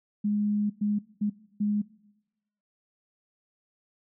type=tone bursts at uneven times; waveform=sine; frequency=207.7 Hz; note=G#3; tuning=in tune; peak=-23 dBFS; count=4; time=0.24-0.7 / 0.81-0.99 / 1.21-1.3 / 1.6-1.82 s; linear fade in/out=10 ms; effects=noise-tail reverb RT60 1.0 s tail -21 dB re dry